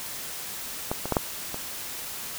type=clicks; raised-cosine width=1 ms; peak=-12 / -16 / -9 / -6 / -19 dBFS; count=5; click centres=0.915 / 1.056 / 1.123 / 1.168 / 1.544 s; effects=white hiss -36 dBFS RMS until 2.38 s